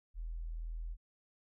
sine tone, 41 Hz, E1, 9 cents flat, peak -38 dBFS, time 0.14-0.97 s, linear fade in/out 50 ms, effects none

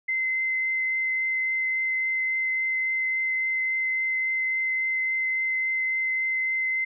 sine tone with vibrato, 2063 Hz, C7, 25 cents flat, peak -23 dBFS, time 0.08-6.85 s, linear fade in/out 10 ms, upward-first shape triangle, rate 3.6 Hz, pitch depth 8 cents each way, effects none

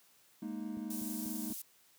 triangle chord, Ab suspended second, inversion none, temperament equal with one note detuned, 208.5 / 233.1 / 311.1 Hz, Ab3 / Bb3 / Eb4, +7 / 0 / 0 cents, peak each -40 / -40 / -41 dBFS, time 0.42-1.53 s, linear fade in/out 5 ms
click train, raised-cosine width 3 ms, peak -35 dBFS, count 4, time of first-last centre 0.77-1.503 s, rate 4.09 Hz
pink high-pass noise, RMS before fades -44 dBFS, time 0.9-1.62 s, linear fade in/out 5 ms, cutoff 9500 Hz, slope 12 dB/octave
effects white hiss -66 dBFS RMS until 1.98 s + high-pass 100 Hz 12 dB/octave

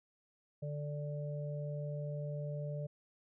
harmonic tone, 146.83 Hz, D3, in tune, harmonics 1 / 3 / 4, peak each -38 / -50 / -44 dBFS, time 0.62-2.87 s, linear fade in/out 10 ms, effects none

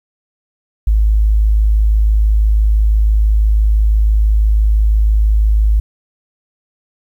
sine tone, 53 Hz, G#1, 36 cents sharp, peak -8 dBFS, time 0.87-5.8 s, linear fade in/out 5 ms, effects 8-bit

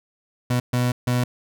30% pulse tone bursts at uneven times, 123.47 Hz, B2, in tune, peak -16 dBFS, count 3, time 0.5-0.6 / 0.73-0.92 / 1.07-1.24 s, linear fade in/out 5 ms, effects none

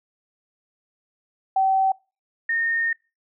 sine tone pair in turn, 768 / 1835.6 Hz, G5 / A#6, -36 / -27 cents, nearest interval octave + minor third, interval 1509 cents, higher second, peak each -16 / -20 dBFS, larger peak first, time 1.56-1.92 / 2.49-2.93 s, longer second, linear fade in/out 5 ms, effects noise-tail reverb RT60 0.3 s tail -25 dB re dry

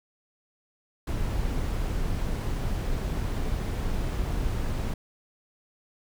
brown noise, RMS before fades -28 dBFS, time 1.07-4.94 s, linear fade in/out 5 ms, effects none

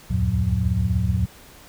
sine tone cluster, 69.3 / 76.3 / 92.3 / 113.3 / 181 Hz, C#2 / D#2 / F#2 / A#2 / F#3, 0 / -33 / -4 / -49 / -38 cents, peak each -31 / -24 / -24 / -23 / -26 dBFS, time 0.1-1.26 s, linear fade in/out 10 ms, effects pink hiss -47 dBFS RMS until 1.68 s

